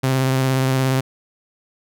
sawtooth tone with vibrato, 131.7 Hz, C3, 12 cents sharp, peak -12 dBFS, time 0.03-1.01 s, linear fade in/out 10 ms, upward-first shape sine, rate 17 Hz, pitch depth 24 cents each way, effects none

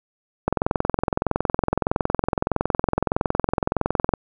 click train, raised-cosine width 1 ms, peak -5 dBFS, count 80, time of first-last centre 0.48-4.137 s, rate 21.6 Hz, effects none

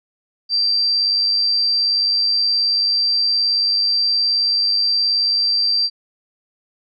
sine tone with amplitude modulation, 4699 Hz, D8, in tune, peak -13 dBFS, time 0.49-5.9 s, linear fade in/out 50 ms, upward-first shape sine, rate 98.8 Hz, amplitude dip 30%, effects none

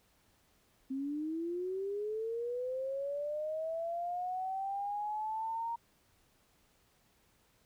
sine linear sweep, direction up, 261.6 to 935 Hz, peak -34 dBFS, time 0.9-5.76 s, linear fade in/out 10 ms, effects pink hiss -70 dBFS RMS until 7.65 s

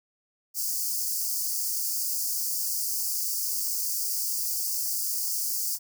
white high-pass noise, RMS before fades -29 dBFS, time 0.54-5.79 s, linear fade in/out 50 ms, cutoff 4600 Hz, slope 96 dB/octave, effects none

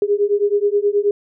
sine beating tone pair, 404.4 / 413.8 Hz, G#4 / G#4, -46 / -6 cents, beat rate 9.4 Hz, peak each -17 dBFS, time 0.02-1.11 s, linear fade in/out 2 ms, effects none

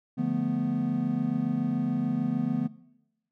triangle chord, B half-diminished seventh, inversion first, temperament equal, 146.83 / 174.61 / 220 / 246.9 Hz, D3 / F3 / A3 / B3, 0 / 0 / 0 / 0 cents, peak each -31 / -31 / -30 / -26 dBFS, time 0.17-2.68 s, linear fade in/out 20 ms, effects noise-tail reverb RT60 0.9 s tail -20 dB re dry

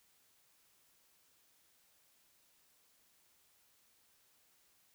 silence, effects white hiss -71 dBFS RMS until 4.94 s

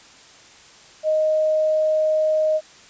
sine tone, 622.3 Hz, D#5, in tune, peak -16 dBFS, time 1.03-2.61 s, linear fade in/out 50 ms, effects white hiss -47 dBFS RMS until 2.89 s + resampled to 16000 Hz

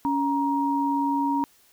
sine tone pair together, 280 / 941.8 Hz, C#4 / A#5, +18 / +18 cents, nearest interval octave + major sixth, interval 2100 cents, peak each -24 dBFS, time 0.05-1.44 s, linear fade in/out 0 ms, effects white hiss -59 dBFS RMS until 1.72 s

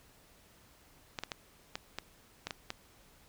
clicks, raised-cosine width 0.2 ms, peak -19 dBFS, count 8, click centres 1.188 / 1.236 / 1.318 / 1.755 / 1.986 / 2.47 / 2.508 / 2.704 s, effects pink hiss -62 dBFS RMS until 3.28 s

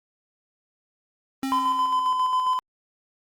square tone with exponential decay, 267.8 Hz, C4, 40 cents sharp, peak -24 dBFS, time 1.43-2.31 s, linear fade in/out 1 ms, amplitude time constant 190 ms
triangle tone with tremolo, 1017 Hz, C6, 50 cents flat, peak -17 dBFS, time 1.52-2.59 s, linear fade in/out 0 ms, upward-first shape square, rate 7.4 Hz, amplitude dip 35%
effects Opus 32 kbps

